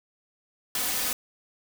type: noise with comb filter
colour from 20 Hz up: white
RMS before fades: -28 dBFS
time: 0.75-1.13 s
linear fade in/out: 2 ms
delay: 4 ms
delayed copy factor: +0.6
effects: none